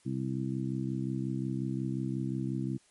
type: harmonic tone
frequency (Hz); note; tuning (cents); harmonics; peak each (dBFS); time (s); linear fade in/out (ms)
65.6; C2; +5; 2 / 3 / 4 / 5; -34 / -36 / -37 / -38; 0.05-2.78; 20
effects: white hiss -65 dBFS RMS until 2.9 s + MP3 48 kbps